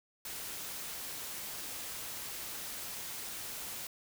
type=noise; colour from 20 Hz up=white; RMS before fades=-42 dBFS; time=0.25-3.87 s; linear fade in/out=2 ms; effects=none